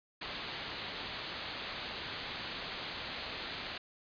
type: low-pass noise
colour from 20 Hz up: white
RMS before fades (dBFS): -42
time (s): 0.21-3.78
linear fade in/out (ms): 5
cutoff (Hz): 4600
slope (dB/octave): 96
effects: resampled to 11025 Hz